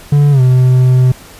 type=tone with pitch glide; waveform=triangle; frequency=144.9 to 127.61 Hz; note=D3 to C3; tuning=-23 to -43 cents; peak=-3 dBFS; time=0.12-1.12 s; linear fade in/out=5 ms; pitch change=-220 cents; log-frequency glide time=0.31-0.41 s; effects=pink hiss -36 dBFS RMS until 1.39 s + resampled to 32000 Hz